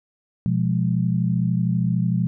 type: chord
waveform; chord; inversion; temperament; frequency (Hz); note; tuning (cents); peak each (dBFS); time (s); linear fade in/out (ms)
sine; F diminished; second; equal; 123.47 / 174.61 / 207.7; Cb3 / F3 / Ab3; 0 / 0 / 0; -22 / -21 / -26; 0.46-2.27; 0
effects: none